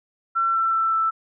sine tone with pitch steps, 1350 / 1341.4 / 1333 / 1324.5 Hz, E6 / E6 / E6 / E6, +41 / +30 / +19 / +8 cents, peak -18 dBFS, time 0.35-1.11 s, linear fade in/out 20 ms, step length 190 ms, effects none

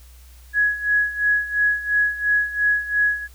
sine tone with tremolo, 1675 Hz, G#6, 14 cents sharp, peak -14 dBFS, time 0.53-3.28 s, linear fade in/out 50 ms, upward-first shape sine, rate 2.9 Hz, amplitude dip 80%, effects added 62 Hz sine -43 dBFS peak until 3.34 s + white hiss -53 dBFS RMS until 3.34 s

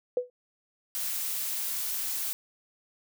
sine tone with exponential decay, 495.4 Hz, B4, 5 cents sharp, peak -20 dBFS, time 0.17-0.3 s, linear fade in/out 2 ms, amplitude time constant 28 ms
blue noise, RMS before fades -32 dBFS, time 0.95-2.33 s, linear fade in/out 0 ms
effects none

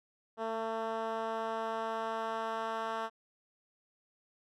10% pulse tone with band-pass filter sweep, 224.1 Hz, A3, 32 cents sharp, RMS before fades -36 dBFS, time 0.37-3.1 s, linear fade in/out 50 ms, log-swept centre 620 to 1100 Hz, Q 0.89, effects none

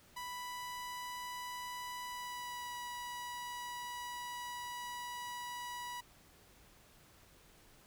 sawtooth tone with pitch glide, 987.8 to 974.8 Hz, B5 to B5, 0 to -23 cents, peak -38 dBFS, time 0.16-6.01 s, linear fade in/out 10 ms, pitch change -23 cents, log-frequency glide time 2.06-2.76 s, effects pink hiss -63 dBFS RMS until 7.86 s

